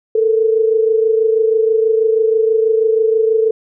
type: tone pair together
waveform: sine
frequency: 440 / 466.2 Hz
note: A4 / A#4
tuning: 0 / 0 cents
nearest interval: minor second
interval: 100 cents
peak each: -11 / -18 dBFS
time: 0.15-3.51 s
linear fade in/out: 5 ms
effects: none